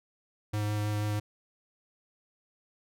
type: tone with vibrato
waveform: square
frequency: 105 Hz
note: G#2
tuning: 19 cents sharp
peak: -29 dBFS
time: 0.53-1.2 s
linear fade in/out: 10 ms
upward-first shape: sine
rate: 6.2 Hz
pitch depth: 10 cents each way
effects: none